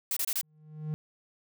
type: noise bursts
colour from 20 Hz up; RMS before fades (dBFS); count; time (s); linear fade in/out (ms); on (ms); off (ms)
blue; -30; 4; 0.11-0.412; 2; 56; 26
type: tone with exponential growth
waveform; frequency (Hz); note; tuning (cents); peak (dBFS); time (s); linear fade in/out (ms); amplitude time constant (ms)
triangle; 153.7; D#3; -21; -26; 0.43-0.94; 0; 110
effects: none